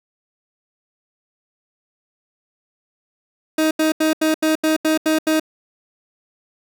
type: tone bursts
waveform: 30% pulse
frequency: 313.8 Hz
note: D#4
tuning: 15 cents sharp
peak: -12 dBFS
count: 9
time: 3.58-5.398 s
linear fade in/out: 5 ms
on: 130 ms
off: 81 ms
effects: none